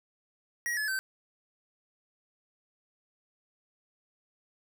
square tone with pitch steps, 1901 / 1713.3 / 1544.1 Hz, A#6 / A6 / G6, +33 / -47 / -27 cents, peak -30 dBFS, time 0.66-0.99 s, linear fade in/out 0 ms, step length 110 ms, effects none

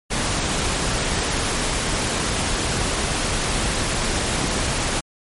pink noise, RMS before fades -22 dBFS, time 0.1-5.01 s, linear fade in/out 20 ms, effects MP3 48 kbps

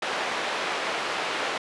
pink band-pass noise, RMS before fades -29 dBFS, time 0.02-1.58 s, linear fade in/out 5 ms, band 540 to 3300 Hz, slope 12 dB/octave, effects resampled to 24000 Hz

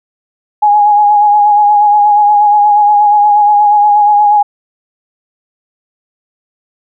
sine tone with vibrato, 830.6 Hz, G#5, in tune, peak -4 dBFS, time 0.62-4.43 s, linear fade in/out 10 ms, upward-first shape sine, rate 8.4 Hz, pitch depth 29 cents each way, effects none

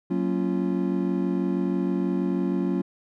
triangle chord, Gb major seventh, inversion none, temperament just, 185 / 231.2 / 277.5 / 346.9 Hz, Gb3 / Bb3 / Db4 / F4, 0 / -14 / +2 / -12 cents, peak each -24 / -29 / -26 / -27 dBFS, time 0.1-2.82 s, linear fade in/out 10 ms, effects none

